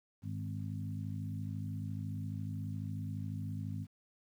harmonic tone with a mistuned harmonic, 51.91 Hz, G#1, in tune, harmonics 2 / 3 / 4 / 5, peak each -39 / -43 / -45 / -47 dBFS, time 0.22-3.87 s, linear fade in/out 50 ms, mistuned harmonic 2, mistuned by -39 cents, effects 11-bit

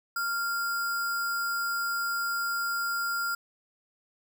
sine tone with sample-and-hold, 1390 Hz, F6, 9 cents flat, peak -27 dBFS, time 0.16-3.35 s, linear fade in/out 5 ms, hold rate 6300 Hz, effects none

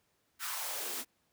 white noise with high-pass filter sweep, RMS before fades -38 dBFS, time 0.39-1.05 s, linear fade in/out 50 ms, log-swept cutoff 1500 to 240 Hz, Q 2.7, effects pink hiss -75 dBFS RMS until 1.32 s + high-pass 80 Hz 12 dB/octave

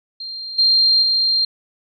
sine tone with level steps, 4186 Hz, C8, in tune, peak -27 / -11 / -14 dBFS, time 0.2-1.45 s, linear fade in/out 5 ms, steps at 0.58 / 1.02 s, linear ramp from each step 10 ms, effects none

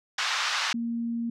pink band-pass noise, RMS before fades -28 dBFS, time 0.18-0.73 s, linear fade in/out 5 ms, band 1000 to 5700 Hz, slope 24 dB/octave
sine tone, 233.1 Hz, A#3, in tune, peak -27 dBFS, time 0.74-1.3 s, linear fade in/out 5 ms
effects none

